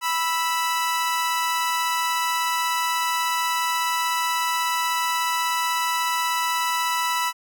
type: tone pair together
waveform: sawtooth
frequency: 985 / 1318.8 Hz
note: B5 / E6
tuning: -5 / 0 cents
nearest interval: perfect fourth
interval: 505 cents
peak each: -19 / -23 dBFS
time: 0.01-7.33 s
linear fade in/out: 50 ms
effects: none